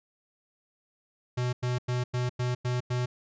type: tone bursts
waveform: square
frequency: 124.1 Hz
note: B2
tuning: 9 cents sharp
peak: -27 dBFS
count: 7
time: 1.37-3.06 s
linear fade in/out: 10 ms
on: 160 ms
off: 95 ms
effects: resampled to 16000 Hz